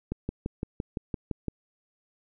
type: click train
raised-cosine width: 3 ms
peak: -17 dBFS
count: 9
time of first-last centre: 0.12-1.483 s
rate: 5.87 Hz
effects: none